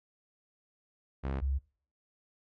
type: tone pair in turn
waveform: sawtooth / sine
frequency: 67.4 / 67.91 Hz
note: C#2 / C#2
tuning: -48 / -35 cents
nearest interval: unison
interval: 13 cents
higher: second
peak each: -28 dBFS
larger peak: neither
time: 1.23-1.41 / 1.41-1.59 s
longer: neither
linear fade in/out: 20 ms
effects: noise-tail reverb RT60 0.5 s tail -24 dB re dry + low-pass 2000 Hz 12 dB/octave

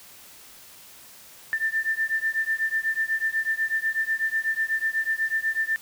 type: beating tone pair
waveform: sine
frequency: 1779 / 1787.1 Hz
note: A6 / A6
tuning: +19 / +26 cents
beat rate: 8.1 Hz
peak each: -26 dBFS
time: 1.53-5.76 s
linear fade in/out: 0 ms
effects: white hiss -48 dBFS RMS until 5.81 s

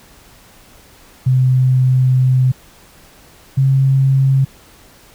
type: tone pair in turn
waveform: sine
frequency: 128.8 / 134.66 Hz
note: C3 / C#3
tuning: -27 / -50 cents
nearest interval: minor second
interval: 77 cents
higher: second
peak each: -9 dBFS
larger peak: neither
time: 1.26-2.52 / 3.57-4.45 s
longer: first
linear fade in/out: 10 ms
effects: pink hiss -45 dBFS RMS until 5.14 s

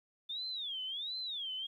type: tone with vibrato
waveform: sine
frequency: 3518 Hz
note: A7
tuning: 1 cent flat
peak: -37 dBFS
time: 0.29-1.67 s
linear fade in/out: 10 ms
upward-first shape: sine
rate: 1.4 Hz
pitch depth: 260 cents each way
effects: 12-bit

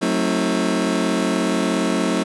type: chord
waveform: 30% pulse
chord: F# diminished seventh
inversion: none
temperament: just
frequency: 185 / 222 / 266.4 / 319.7 Hz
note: F#3 / A3 / C4 / Eb4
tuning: 0 / +16 / +31 / +47 cents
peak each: -21 dBFS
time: 0.01-2.24 s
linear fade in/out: 20 ms
effects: resampled to 24000 Hz

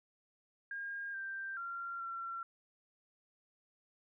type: tone with pitch steps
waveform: sine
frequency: 1617 / 1575 / 1379 / 1360 Hz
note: G#6 / G6 / F6 / F6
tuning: -47 / +8 / -22 / -46 cents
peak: -39 dBFS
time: 0.71-2.43 s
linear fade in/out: 2 ms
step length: 430 ms
effects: none

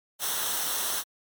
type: noise with comb filter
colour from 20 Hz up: white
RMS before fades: -29 dBFS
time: 0.19-1.04 s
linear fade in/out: 50 ms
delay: 0.42 ms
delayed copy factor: -0.65
effects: MP3 96 kbps

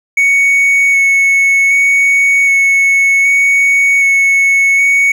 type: tone with vibrato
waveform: triangle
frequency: 2217 Hz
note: C#7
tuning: in tune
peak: -5 dBFS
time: 0.17-5.12 s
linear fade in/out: 5 ms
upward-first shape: square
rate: 0.65 Hz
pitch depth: 9 cents each way
effects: none

